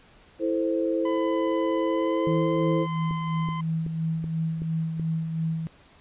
sine chord, A minor, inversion second, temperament equal, 329.6 / 440 / 523.3 Hz, E4 / A4 / C5, 0 / 0 / 0 cents, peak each -25 / -30 / -27 dBFS, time 0.39-2.87 s, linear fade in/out 50 ms
40% pulse tone with pitch glide, 1005 to 1030.3 Hz, B5 to C6, +30 to -27 cents, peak -31 dBFS, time 1.05-3.61 s, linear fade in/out 5 ms, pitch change +43 cents, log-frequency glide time 1.87-2.4 s
sine tone with tremolo, 161.8 Hz, E3, 32 cents flat, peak -23 dBFS, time 2.27-5.67 s, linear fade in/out 0 ms, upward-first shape sine, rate 2.9 Hz, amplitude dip 45%
click train, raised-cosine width 3 ms, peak -24 dBFS, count 6, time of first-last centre 3.11-4.997 s, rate 2.65 Hz
effects pink hiss -55 dBFS RMS until 6 s + resampled to 8000 Hz

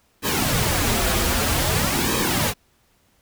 pink noise with flanger, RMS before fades -21 dBFS, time 0.22-2.54 s, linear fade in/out 50 ms, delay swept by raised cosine 1.4 to 6.9 ms, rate 0.52 Hz, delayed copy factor -0.7, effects pink hiss -62 dBFS RMS until 3.21 s

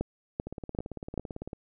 two click trains, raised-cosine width 2 ms, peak -24 / -16 dBFS, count 20 / 4, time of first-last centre 0.47-1.531 / 0.01-1.177 s, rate 17.9 / 2.57 Hz, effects none

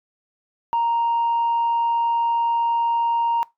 sine tone, 932.3 Hz, A#5, in tune, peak -16 dBFS, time 0.73-3.43 s, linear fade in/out 0 ms, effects noise-tail reverb RT60 0.2 s tail -23 dB re dry + tanh soft clip ceiling -15 dBFS

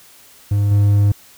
triangle tone with level steps, 101.9 Hz, G#2, 32 cents flat, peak -11 / -8 dBFS, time 0.51-1.12 s, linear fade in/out 5 ms, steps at 0.71 s, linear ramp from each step 5 ms, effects white hiss -46 dBFS RMS until 1.37 s

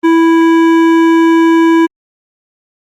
sine tone with hard clipping, 329.6 Hz, E4, in tune, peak -7 dBFS, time 0.03-1.87 s, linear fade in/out 20 ms, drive 13 dB, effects Opus 32 kbps

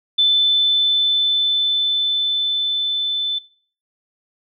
sine tone with level ramp, 3520 Hz, A7, in tune, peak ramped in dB -11 to -18 dBFS, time 0.18-3.39 s, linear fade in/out 10 ms, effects noise-tail reverb RT60 0.5 s tail -22 dB re dry

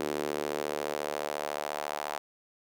sawtooth tone with high-pass filter sweep, 74.2 Hz, D2, 18 cents sharp, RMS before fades -34 dBFS, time 0-2.18 s, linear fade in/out 0 ms, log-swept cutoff 360 to 770 Hz, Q 2.1, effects none

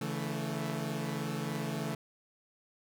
sawtooth chord, A major, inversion first, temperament equal with one note detuned, 141.59 / 164.81 / 220 Hz, C#3 / E3 / A3, +37 / 0 / 0 cents, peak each -34 dBFS, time 0.01-1.95 s, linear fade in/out 5 ms, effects none

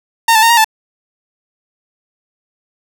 sawtooth tone with pitch steps, 916 / 877 / 919 / 939 / 878 Hz, A#5 / A5 / A#5 / A#5 / A5, -31 / -6 / -25 / +12 / -4 cents, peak -3 dBFS, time 0.28-0.645 s, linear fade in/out 5 ms, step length 73 ms, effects none

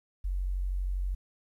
sine tone, 46.25 Hz, F#1, in tune, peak -28 dBFS, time 0.24-1.15 s, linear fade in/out 10 ms, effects 11-bit

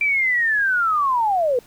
sine linear sweep, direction down, 2358 to 468.3 Hz, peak -16 dBFS, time 0.01-1.59 s, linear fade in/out 2 ms, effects pink hiss -50 dBFS RMS until 1.66 s

